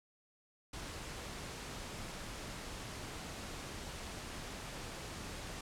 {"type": "noise", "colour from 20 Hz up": "pink", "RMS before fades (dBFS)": -45, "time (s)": [0.73, 5.61], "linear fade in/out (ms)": 5, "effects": ["low-pass 9000 Hz 12 dB/octave"]}